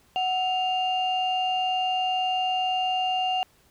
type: tone pair together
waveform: sine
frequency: 742 / 2800 Hz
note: F#5 / F7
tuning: +5 / +4 cents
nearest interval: octave + major seventh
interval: 2299 cents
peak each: -23 / -27 dBFS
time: 0.16-3.43 s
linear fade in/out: 0 ms
effects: tanh soft clip ceiling -17 dBFS + pink hiss -61 dBFS RMS until 3.7 s